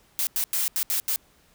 blue noise bursts at uneven times, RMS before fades -25 dBFS, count 6, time 0.19-0.27 / 0.36-0.44 / 0.53-0.68 / 0.76-0.83 / 0.9-1 / 1.08-1.16 s, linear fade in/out 0 ms, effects pink hiss -60 dBFS RMS until 1.54 s

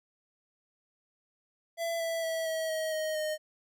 square tone with pitch steps, 670 / 660.8 / 651.7 / 642.7 / 633.9 / 625.1 / 616.5 Hz, E5 / E5 / E5 / E5 / D#5 / D#5 / D#5, +28 / +4 / -20 / -44 / +32 / +8 / -16 cents, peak -31 dBFS, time 1.77-3.38 s, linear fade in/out 50 ms, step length 230 ms, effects none

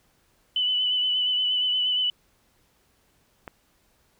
sine tone with vibrato, 2993 Hz, F#7, 19 cents sharp, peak -21 dBFS, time 0.56-2.1 s, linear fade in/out 2 ms, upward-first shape sine, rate 8.5 Hz, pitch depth 26 cents each way
click, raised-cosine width 0.5 ms, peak -21 dBFS, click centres 3.478 s
effects pink hiss -65 dBFS RMS until 4.19 s

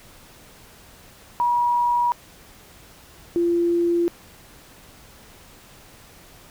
sine tone pair in turn, 962 / 343.5 Hz, B5 / F4, -46 / -29 cents, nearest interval octave + tritone, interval 1783 cents, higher first, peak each -17 dBFS, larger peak neither, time 1.4-2.12 / 3.36-4.08 s, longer neither, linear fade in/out 0 ms, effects pink hiss -48 dBFS RMS until 6.5 s

